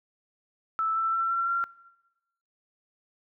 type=tone with pitch steps; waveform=sine; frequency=1316 / 1330.5 / 1345.2 / 1360 / 1375.1 Hz; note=E6 / E6 / E6 / F6 / F6; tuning=-3 / +16 / +35 / -46 / -27 cents; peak=-24 dBFS; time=0.79-1.64 s; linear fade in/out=0 ms; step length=170 ms; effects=noise-tail reverb RT60 1.0 s tail -21 dB re dry